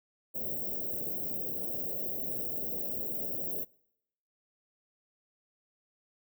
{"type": "band-stop noise", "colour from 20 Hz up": "white", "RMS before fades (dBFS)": -35, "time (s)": [0.34, 3.65], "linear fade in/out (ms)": 20, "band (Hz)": [640, 16000], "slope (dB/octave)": 48, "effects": ["noise-tail reverb RT60 0.8 s tail -25 dB re dry", "high-pass 100 Hz 12 dB/octave"]}